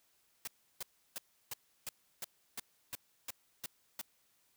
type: noise bursts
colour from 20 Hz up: white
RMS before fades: -41 dBFS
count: 11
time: 0.45-4.014 s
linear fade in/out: 2 ms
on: 24 ms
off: 330 ms
effects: white hiss -73 dBFS RMS until 4.56 s